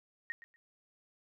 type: tone with echo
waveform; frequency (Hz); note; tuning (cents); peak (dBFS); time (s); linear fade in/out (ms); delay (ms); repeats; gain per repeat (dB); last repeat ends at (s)
sine; 1864.7; A#6; 0; -35; 0.3-0.32; 0; 120; 2; -15; 0.56
effects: none